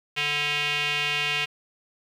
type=tone with band-pass filter; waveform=square; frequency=146.83 Hz; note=D3; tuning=in tune; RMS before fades=-26 dBFS; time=0.16-1.46 s; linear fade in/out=20 ms; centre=2700 Hz; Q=3.9; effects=9-bit